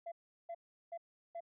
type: tone bursts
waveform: sine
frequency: 678 Hz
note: E5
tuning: 49 cents sharp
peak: -39 dBFS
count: 4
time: 0.06-1.406 s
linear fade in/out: 10 ms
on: 59 ms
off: 370 ms
effects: tanh soft clip ceiling -39 dBFS